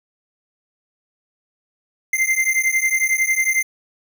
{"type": "beating tone pair", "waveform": "square", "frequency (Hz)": [2081, 2092], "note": ["C7", "C7"], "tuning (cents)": [-10, -1], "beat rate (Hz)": 11, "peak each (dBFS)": -20, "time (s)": [2.13, 3.63], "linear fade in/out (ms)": 5, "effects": []}